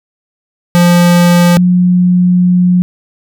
square / sine tone pair in turn, 174.61 / 179.52 Hz, F3 / F3, 0 / +48 cents, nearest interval unison, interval 48 cents, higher second, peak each -5 dBFS, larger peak neither, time 0.75-1.57 / 1.57-2.82 s, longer second, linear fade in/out 0 ms, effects none

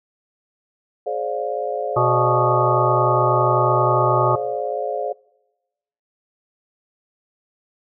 sine chord, D half-diminished seventh, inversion second, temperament just, 422.9 / 528.6 / 587.3 / 704.8 Hz, Ab4 / C5 / D5 / F5, +31 / +18 / 0 / +16 cents, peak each -27 dBFS, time 1.06-5.13 s, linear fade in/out 10 ms
harmonic tone, 123.47 Hz, B2, in tune, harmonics 1 / 3 / 5 / 7 / 9 / 10, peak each -22 / -22 / -22 / -22 / -22 / -22 dBFS, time 1.96-4.36 s, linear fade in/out 10 ms
effects noise-tail reverb RT60 1.0 s tail -24 dB re dry

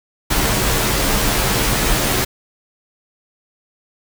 pink noise with comb filter, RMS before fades -17 dBFS, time 0.3-2.25 s, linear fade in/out 10 ms, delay 12 ms, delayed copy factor -0.6, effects none

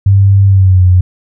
sine tone with pitch glide, 98.5 to 90.85 Hz, G2 to F#2, +9 to -31 cents, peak -3 dBFS, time 0.06-1.01 s, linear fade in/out 5 ms, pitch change -140 cents, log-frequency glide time 0.46-0.84 s, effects none

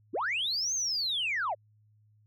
sine linear two-way sweep, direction up then down, 207.7 to 6500 to 521 Hz, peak -27 dBFS, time 0.13-1.55 s, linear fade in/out 20 ms, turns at 0.74 s, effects tanh soft clip ceiling -24 dBFS + added 106 Hz sine -61 dBFS peak until 2.26 s

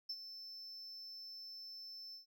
triangle tone with ADSR envelope, 5300 Hz, E8, 9 cents sharp, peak -36 dBFS, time 0.09-2.26 s, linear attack 9 ms, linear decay 52 ms, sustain -11 dB, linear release 120 ms, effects tanh soft clip ceiling -35 dBFS

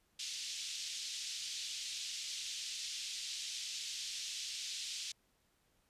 pink band-pass noise, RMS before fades -43 dBFS, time 0.19-5.12 s, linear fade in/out 5 ms, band 3100 to 7100 Hz, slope 24 dB/octave, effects pink hiss -75 dBFS RMS until 5.89 s + resampled to 32000 Hz

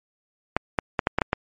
clicks, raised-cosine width 0.5 ms, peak -5 dBFS, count 7, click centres 0.566 / 0.788 / 0.992 / 1.071 / 1.186 / 1.218 / 1.331 s, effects MP3 48 kbps

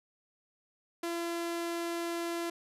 sawtooth tone, 339.7 Hz, F4, 48 cents flat, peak -29 dBFS, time 1.03-2.5 s, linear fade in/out 5 ms, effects resampled to 32000 Hz

